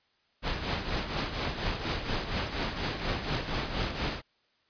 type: noise with tremolo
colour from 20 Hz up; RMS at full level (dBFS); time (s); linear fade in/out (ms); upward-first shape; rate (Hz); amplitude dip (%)
pink; -29; 0.42-4.22; 50; triangle; 4.2; 65
effects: white hiss -70 dBFS RMS until 4.69 s + resampled to 11025 Hz